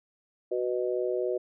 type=harmonic tone; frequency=123.7 Hz; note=B2; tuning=3 cents sharp; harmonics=3 / 4 / 5; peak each=-29 / -31 / -33 dBFS; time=0.51-1.38 s; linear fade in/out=10 ms; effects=none